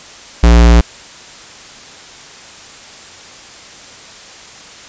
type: tone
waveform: square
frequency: 58.27 Hz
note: A#1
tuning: in tune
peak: -4 dBFS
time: 0.43-0.81 s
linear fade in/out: 5 ms
effects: white hiss -35 dBFS RMS until 4.88 s + resampled to 16000 Hz